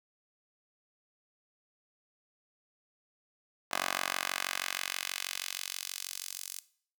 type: tone with high-pass filter sweep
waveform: 10% pulse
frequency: 46.25 Hz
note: F#1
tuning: in tune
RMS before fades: -37 dBFS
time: 3.71-6.6 s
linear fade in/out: 10 ms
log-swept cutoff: 920 to 6800 Hz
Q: 0.84
effects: noise-tail reverb RT60 0.5 s tail -17 dB re dry